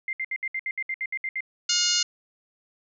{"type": "tone bursts", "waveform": "sine", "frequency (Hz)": 2093, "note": "C7", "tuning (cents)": 0, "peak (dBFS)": -26, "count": 12, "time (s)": [0.08, 1.406], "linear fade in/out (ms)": 2, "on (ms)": 50, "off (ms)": 66}
{"type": "harmonic tone", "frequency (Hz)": 714, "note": "F5", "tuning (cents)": 38, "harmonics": [2, 3, 4, 5, 6, 7, 8, 9, 10], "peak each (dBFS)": [-35, -37, -28, -34, -26, -28, -32, -27, -34], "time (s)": [1.69, 2.03], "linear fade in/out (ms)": 5}
{"effects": []}